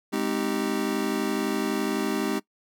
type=chord; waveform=square; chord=Ab major seventh; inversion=none; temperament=just; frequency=207.7 / 259.6 / 311.5 / 389.3 Hz; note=Ab3 / C4 / Eb4 / G4; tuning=0 / -13 / +2 / -12 cents; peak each=-31 dBFS; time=0.12-2.4 s; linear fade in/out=20 ms; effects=noise-tail reverb RT60 0.1 s tail -20 dB re dry